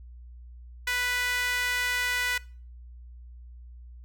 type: tone with high-pass filter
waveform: sawtooth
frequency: 493.9 Hz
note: B4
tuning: in tune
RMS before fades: -28 dBFS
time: 0.87-2.38 s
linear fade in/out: 5 ms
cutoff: 1800 Hz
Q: 2.7
effects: noise-tail reverb RT60 0.4 s tail -22 dB re dry + added 60 Hz sine -43 dBFS peak until 4.04 s